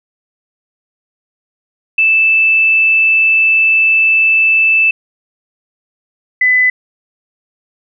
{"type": "tone pair in turn", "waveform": "sine", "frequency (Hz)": [2637, 2005], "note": ["E7", "B6"], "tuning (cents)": [0, 26], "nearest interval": "perfect fourth", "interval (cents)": 474, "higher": "first", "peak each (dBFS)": -7, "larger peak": "neither", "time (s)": [[1.98, 4.91], [6.41, 6.7]], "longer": "first", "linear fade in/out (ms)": 5, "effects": []}